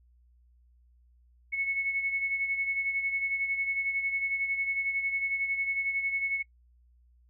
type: beating tone pair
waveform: sine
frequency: 2200 / 2211 Hz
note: C#7 / C#7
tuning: -14 / -5 cents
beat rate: 11 Hz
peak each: -28 / -36 dBFS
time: 1.52-6.43 s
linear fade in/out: 20 ms
effects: noise-tail reverb RT60 0.1 s tail -25 dB re dry + added 60 Hz sine -59 dBFS peak until 7.29 s